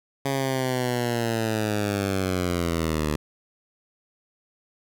10% pulse linear sweep, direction down, 138.2 to 73.9 Hz, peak -15 dBFS, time 0.25-3.16 s, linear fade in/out 5 ms, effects none

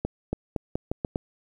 accelerating click train, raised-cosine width 2 ms, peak -13 dBFS, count 7, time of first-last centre 0.05-1.159 s, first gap 280 ms, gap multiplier 0.83, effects 9-bit

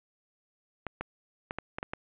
clicks, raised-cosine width 0.5 ms, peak -19 dBFS, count 7, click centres 0.867 / 1.01 / 1.509 / 1.586 / 1.785 / 1.829 / 1.935 s, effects resampled to 8000 Hz + 8-bit

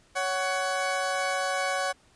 20% pulse tone pair together, 559 / 746.2 Hz, C#5 / F#5, +14 / +14 cents, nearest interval perfect fourth, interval 500 cents, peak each -24 / -24 dBFS, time 0.15-1.93 s, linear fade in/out 20 ms, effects pink hiss -61 dBFS RMS until 2.15 s + resampled to 22050 Hz

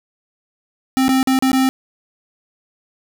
square tone with dropouts, 262.9 Hz, C4, 8 cents sharp, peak -13 dBFS, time 0.97-1.69 s, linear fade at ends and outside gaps 0 ms, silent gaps 1.082-1.091 / 1.229-1.273 / 1.389-1.424 / 1.517-1.531 s, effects none

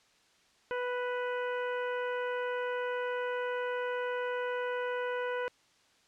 harmonic tone with a mistuned harmonic, 493.9 Hz, B4, in tune, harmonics 1 / 2 / 3 / 4 / 5 / 6, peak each -33 / -39 / -39 / -46 / -49 / -51 dBFS, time 0.71-5.48 s, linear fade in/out 0 ms, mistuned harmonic 5, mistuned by +15 cents, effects white hiss -66 dBFS RMS until 6.07 s + low-pass 6000 Hz 12 dB/octave

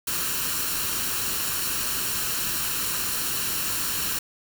white noise with comb filter, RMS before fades -27 dBFS, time 0.07-4.19 s, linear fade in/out 5 ms, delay 0.71 ms, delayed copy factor +0.55, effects none

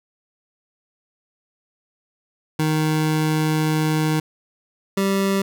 25% pulse tone pair in turn, 155.56 / 195.41 Hz, D#3 / G3, 0 / -5 cents, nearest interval major third, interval 395 cents, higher second, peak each -14 dBFS, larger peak neither, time 2.59-4.2 / 4.97-5.42 s, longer first, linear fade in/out 5 ms, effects none

